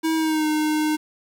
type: tone with pitch glide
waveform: square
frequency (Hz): 321.2 to 306.7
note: E4 to D#4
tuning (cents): -45 to -25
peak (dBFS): -20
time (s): 0.03-0.97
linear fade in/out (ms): 20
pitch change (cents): -80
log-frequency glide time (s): 0.15-0.47
effects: 8-bit